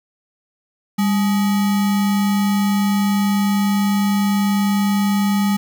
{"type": "tone with sample-and-hold", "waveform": "sine", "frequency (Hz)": 200.4, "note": "G3", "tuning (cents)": 38, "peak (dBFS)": -14, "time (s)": [0.98, 5.57], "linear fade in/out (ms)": 10, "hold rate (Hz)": 1050, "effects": []}